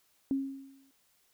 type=tone with exponential decay; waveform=sine; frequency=271.5 Hz; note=C#4; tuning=36 cents flat; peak=-25 dBFS; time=0.31-0.91 s; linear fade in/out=1 ms; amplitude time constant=130 ms; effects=white hiss -70 dBFS RMS until 1.33 s